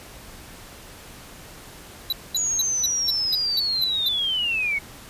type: tone bursts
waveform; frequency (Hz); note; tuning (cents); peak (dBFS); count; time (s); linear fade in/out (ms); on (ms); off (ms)
square; 3951; B7; 0; -21; 9; 2.1-4.085; 2; 25; 220
type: linear sweep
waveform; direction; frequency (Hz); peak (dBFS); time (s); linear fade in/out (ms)
sine; down; 6870 to 2187; -21; 2.36-4.79; 10
effects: pink hiss -43 dBFS RMS until 5.09 s + resampled to 32000 Hz